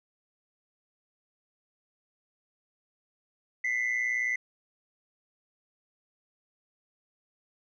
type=tone pair together; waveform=sine; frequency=2000 / 2119 Hz; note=B6 / C7; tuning=+21 / +21 cents; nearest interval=minor second; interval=100 cents; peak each=-26 / -30 dBFS; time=3.64-4.36 s; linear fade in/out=5 ms; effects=tanh soft clip ceiling -23 dBFS